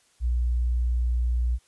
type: tone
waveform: sine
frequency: 60.2 Hz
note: B1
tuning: 44 cents flat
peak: -21 dBFS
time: 0.2-1.59 s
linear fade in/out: 50 ms
effects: white hiss -63 dBFS RMS until 1.67 s + resampled to 24000 Hz